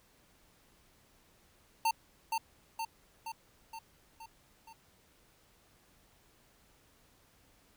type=tone with echo; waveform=square; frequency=900 Hz; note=A5; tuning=39 cents sharp; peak=-27 dBFS; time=1.85-1.91 s; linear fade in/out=5 ms; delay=470 ms; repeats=6; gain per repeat=-4 dB; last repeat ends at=4.73 s; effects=pink hiss -66 dBFS RMS until 7.76 s